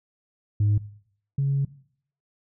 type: tone pair in turn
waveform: sine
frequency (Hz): 103.83 / 138.6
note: G#2 / C#3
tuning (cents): 0 / 0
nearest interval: perfect fourth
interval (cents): 500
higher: second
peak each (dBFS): -16 / -19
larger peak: first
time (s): 0.6-0.78 / 1.38-1.65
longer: second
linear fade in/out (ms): 5
effects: noise-tail reverb RT60 0.6 s tail -19 dB re dry + tanh soft clip ceiling -16 dBFS